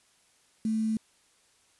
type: tone with quantisation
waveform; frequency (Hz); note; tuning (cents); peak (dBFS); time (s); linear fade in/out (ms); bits
sine; 220; A3; 0; -25; 0.65-0.97; 2; 8
effects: white hiss -65 dBFS RMS until 1.79 s + resampled to 24000 Hz